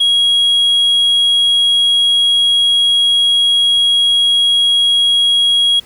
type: tone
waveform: sine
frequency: 3300 Hz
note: G#7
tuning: 12 cents flat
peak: -6 dBFS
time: 0-5.8 s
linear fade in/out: 10 ms
effects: tanh soft clip ceiling -8 dBFS + pink hiss -43 dBFS RMS until 5.85 s